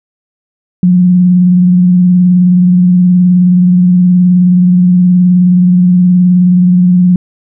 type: tone with vibrato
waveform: sine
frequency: 179.8 Hz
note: F#3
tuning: 49 cents flat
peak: -3 dBFS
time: 0.83-7.16 s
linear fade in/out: 2 ms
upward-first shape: sine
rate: 19 Hz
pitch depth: 32 cents each way
effects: none